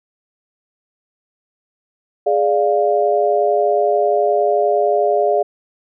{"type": "chord", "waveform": "sine", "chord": "D diminished", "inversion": "second", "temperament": "equal", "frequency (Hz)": [415.3, 587.3, 698.5], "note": ["Ab4", "D5", "F5"], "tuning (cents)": [0, 0, 0], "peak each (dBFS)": -17, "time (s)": [2.26, 5.43], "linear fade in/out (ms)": 10, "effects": []}